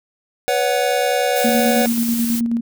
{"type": "chord", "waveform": "square", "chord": "B suspended second", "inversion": "none", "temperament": "equal with one note detuned", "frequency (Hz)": [493.9, 564.1, 740], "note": ["B4", "C#5", "F#5"], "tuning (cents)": [0, 30, 0], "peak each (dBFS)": -21, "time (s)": [0.48, 1.86], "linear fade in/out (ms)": 0}
{"type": "noise", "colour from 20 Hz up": "blue", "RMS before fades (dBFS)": -26, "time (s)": [1.35, 2.41], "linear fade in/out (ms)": 20}
{"type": "tone with tremolo", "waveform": "sine", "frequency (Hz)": 233.1, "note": "A#3", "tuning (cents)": 0, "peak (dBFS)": -15, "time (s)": [1.44, 2.61], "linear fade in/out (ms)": 10, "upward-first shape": "square", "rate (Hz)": 9.3, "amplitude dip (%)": 35}
{"effects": []}